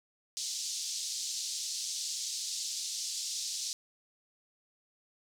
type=band-pass noise; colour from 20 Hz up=white; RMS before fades=-37 dBFS; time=0.37-3.73 s; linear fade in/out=0 ms; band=4100 to 7000 Hz; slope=24 dB/octave; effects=none